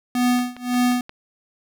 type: tone with tremolo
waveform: square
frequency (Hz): 246.9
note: B3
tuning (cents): 0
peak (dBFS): -16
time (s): 0.15-1.01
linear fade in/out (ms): 2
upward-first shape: sine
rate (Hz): 1.8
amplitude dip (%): 95
type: click train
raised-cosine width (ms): 0.3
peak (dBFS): -21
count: 5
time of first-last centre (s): 0.39-1.094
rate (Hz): 5.68
effects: none